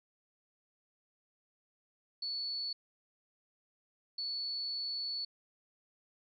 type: tone bursts at uneven times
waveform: sine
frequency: 4435 Hz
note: C#8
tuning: in tune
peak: -35 dBFS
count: 2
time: 2.22-2.73 / 4.18-5.25 s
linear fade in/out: 5 ms
effects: none